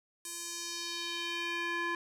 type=tone with band-pass filter sweep; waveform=square; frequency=342.5 Hz; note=F4; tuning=34 cents flat; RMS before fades=-37 dBFS; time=0.25-1.95 s; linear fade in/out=2 ms; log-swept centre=8900 to 1500 Hz; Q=1.8; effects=none